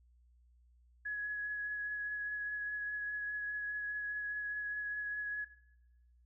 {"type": "tone with vibrato", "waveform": "sine", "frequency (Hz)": 1681, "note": "G#6", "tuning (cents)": 20, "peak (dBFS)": -36, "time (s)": [1.05, 5.45], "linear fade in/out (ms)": 10, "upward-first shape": "triangle", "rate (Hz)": 4.9, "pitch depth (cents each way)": 13, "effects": ["noise-tail reverb RT60 0.9 s tail -17 dB re dry", "added 60 Hz sine -63 dBFS peak until 6.25 s"]}